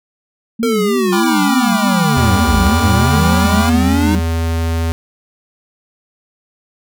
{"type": "tone with vibrato", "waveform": "sine", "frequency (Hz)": 216.5, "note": "A3", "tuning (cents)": -28, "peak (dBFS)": -15, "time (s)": [0.59, 4.2], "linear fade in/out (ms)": 10, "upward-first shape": "triangle", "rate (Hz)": 3.3, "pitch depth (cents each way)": 280}
{"type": "linear two-way sweep", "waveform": "square", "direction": "down then up", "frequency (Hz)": [460, 50.6, 310.9], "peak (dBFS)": -15, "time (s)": [0.63, 4.15], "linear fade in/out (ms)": 0, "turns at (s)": 2.57}
{"type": "chord", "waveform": "square", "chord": "G dominant seventh", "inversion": "none", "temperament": "equal with one note detuned", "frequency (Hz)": [784, 987.8, 1174.7, 1419.7], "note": ["G5", "B5", "D6", "F6"], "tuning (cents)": [0, 0, 0, 28], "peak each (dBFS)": -23, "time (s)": [1.12, 3.7], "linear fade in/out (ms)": 10}
{"type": "tone", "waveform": "square", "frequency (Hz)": 82.41, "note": "E2", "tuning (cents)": 0, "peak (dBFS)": -15, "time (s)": [2.17, 4.92], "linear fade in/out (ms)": 0}
{"effects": []}